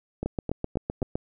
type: two click trains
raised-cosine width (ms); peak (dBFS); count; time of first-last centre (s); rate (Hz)
2; -14 / -16; 8 / 4; 0.26-1.155 / 0.23-1.019; 7.82 / 3.8
effects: none